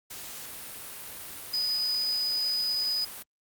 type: tone in noise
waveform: sine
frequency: 4978 Hz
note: D#8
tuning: in tune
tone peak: -25 dBFS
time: 1.53-3.05 s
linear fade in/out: 10 ms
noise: white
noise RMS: -41 dBFS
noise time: 0.1-3.23 s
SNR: +13 dB
effects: Opus 48 kbps